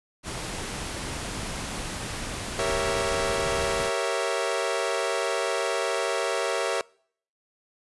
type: noise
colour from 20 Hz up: pink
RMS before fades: -33 dBFS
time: 0.23-3.91 s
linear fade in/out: 50 ms
type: clicks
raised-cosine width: 3 ms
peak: -24 dBFS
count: 6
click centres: 1.368 / 1.432 / 1.803 / 2.486 / 2.968 / 3.469 s
type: chord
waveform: sawtooth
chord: G diminished seventh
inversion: none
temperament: equal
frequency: 392 / 466.2 / 554.4 / 659.3 Hz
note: G4 / Bb4 / Db5 / Fb5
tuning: 0 / 0 / 0 / 0 cents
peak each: -28 / -26 / -26 / -26 dBFS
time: 2.59-6.81 s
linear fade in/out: 0 ms
effects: noise-tail reverb RT60 0.6 s tail -25 dB re dry + resampled to 24000 Hz